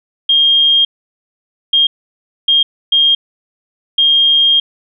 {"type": "tone bursts at uneven times", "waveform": "sine", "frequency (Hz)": 3224, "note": "G7", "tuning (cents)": 48, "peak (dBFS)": -7, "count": 5, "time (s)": [[0.29, 0.85], [1.73, 1.87], [2.48, 2.63], [2.92, 3.15], [3.98, 4.6]], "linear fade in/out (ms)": 5, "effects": []}